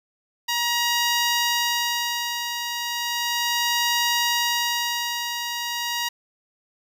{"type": "tone with tremolo", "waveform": "10% pulse", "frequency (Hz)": 950, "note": "A#5", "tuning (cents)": 33, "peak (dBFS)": -11, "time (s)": [0.48, 6.09], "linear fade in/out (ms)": 10, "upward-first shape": "sine", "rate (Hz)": 0.35, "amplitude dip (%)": 55, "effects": []}